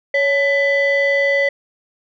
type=tone pair together; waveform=sine; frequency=558.9 / 1996 Hz; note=C#5 / B6; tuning=+14 / +18 cents; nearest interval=octave + minor seventh; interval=2204 cents; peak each=-14 dBFS; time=0.14-1.49 s; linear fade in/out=5 ms; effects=tanh soft clip ceiling -10 dBFS